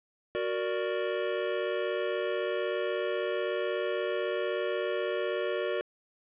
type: chord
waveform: square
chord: Gb augmented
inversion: none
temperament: equal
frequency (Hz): 370 / 466.2 / 587.3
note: Gb4 / Bb4 / D5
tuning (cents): 0 / 0 / 0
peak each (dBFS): -34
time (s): 0.35-5.81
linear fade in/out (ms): 0
effects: resampled to 8000 Hz + 11-bit